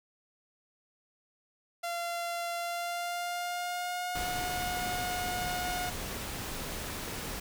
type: tone with pitch glide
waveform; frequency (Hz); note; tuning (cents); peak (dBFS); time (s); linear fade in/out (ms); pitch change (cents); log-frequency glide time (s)
sawtooth; 688 to 721.8; F5 to F#5; -26 to -43; -29; 1.83-5.9; 10; +83; 2.56-4.26
type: noise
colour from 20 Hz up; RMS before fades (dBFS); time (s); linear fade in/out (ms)
pink; -38; 4.15-7.4; 5
effects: none